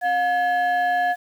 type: tone pair together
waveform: sine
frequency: 714.8 / 1700 Hz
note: F5 / G#6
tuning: +40 / +40 cents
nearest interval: octave + minor third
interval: 1500 cents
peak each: -17 / -22 dBFS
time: 0.01-1.16 s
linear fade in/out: 50 ms
effects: tanh soft clip ceiling -15 dBFS + 8-bit